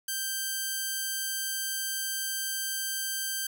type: tone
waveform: 5% pulse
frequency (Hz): 1568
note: G6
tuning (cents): 0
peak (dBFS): -19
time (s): 0.08-3.47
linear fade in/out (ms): 5
effects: none